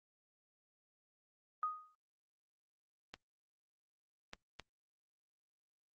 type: tone with exponential decay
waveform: sine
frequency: 1244.5 Hz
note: D#6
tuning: in tune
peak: -31 dBFS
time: 1.63-1.95 s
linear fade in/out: 1 ms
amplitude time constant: 68 ms
type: clicks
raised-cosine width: 0.2 ms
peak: -28 dBFS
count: 3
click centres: 3.14 / 4.334 / 4.597 s
effects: Opus 32 kbps